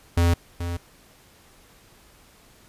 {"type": "tone pair in turn", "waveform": "square", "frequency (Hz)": [85.7, 86.4], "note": ["F2", "F2"], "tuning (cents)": [-32, -18], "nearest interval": "unison", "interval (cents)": 14, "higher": "second", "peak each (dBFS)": [-17, -27], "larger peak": "first", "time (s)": [[0.17, 0.34], [0.6, 0.77]], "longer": "neither", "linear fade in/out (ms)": 5, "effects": ["pink hiss -54 dBFS RMS until 2.68 s", "resampled to 32000 Hz"]}